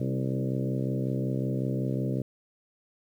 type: harmonic tone with a mistuned harmonic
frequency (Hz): 65.41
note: C2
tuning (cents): 0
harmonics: 2 / 3 / 4 / 5 / 6 / 7 / 8 / 9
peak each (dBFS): -29 / -33 / -35 / -37 / -39 / -40 / -41 / -42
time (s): 0-2.22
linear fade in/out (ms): 5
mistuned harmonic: 4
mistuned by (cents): +24
effects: 10-bit